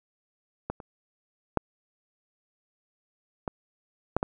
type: clicks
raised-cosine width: 1 ms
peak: -16 / -28 / -8 / -16 / -9 / -12 dBFS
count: 6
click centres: 0.7 / 0.802 / 1.573 / 3.478 / 4.166 / 4.229 s
effects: none